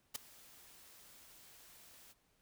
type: noise with ADSR envelope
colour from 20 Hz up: white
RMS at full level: -38 dBFS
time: 0.14-2.14 s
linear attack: 17 ms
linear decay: 6 ms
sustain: -22 dB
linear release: 29 ms
effects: pink hiss -75 dBFS RMS until 2.41 s